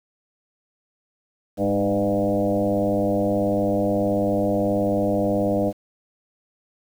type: tone with frequency modulation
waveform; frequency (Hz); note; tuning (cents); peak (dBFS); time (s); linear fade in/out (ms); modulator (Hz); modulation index
sine; 403.3; G4; +49; -18; 1.57-5.73; 50; 98.5; 2.7
effects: 8-bit